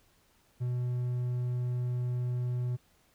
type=tone; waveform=triangle; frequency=123.47 Hz; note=B2; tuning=in tune; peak=-27 dBFS; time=0.6-2.77 s; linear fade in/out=20 ms; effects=pink hiss -67 dBFS RMS until 3.14 s